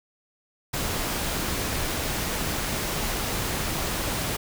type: noise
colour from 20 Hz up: pink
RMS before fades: -28 dBFS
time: 0.73-4.37 s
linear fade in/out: 10 ms
effects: none